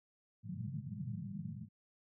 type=band-pass noise; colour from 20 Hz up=pink; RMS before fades=-43 dBFS; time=0.43-1.69 s; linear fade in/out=50 ms; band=100 to 210 Hz; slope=96 dB/octave; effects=none